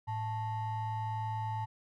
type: ring-modulated tone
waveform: triangle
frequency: 493.9 Hz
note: B4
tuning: in tune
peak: -28 dBFS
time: 0.07-1.66 s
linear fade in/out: 20 ms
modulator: 385 Hz
effects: none